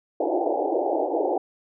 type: band-pass noise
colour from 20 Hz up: pink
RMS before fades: -24 dBFS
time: 0.2-1.38 s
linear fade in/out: 5 ms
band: 300 to 850 Hz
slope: 96 dB/octave
effects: none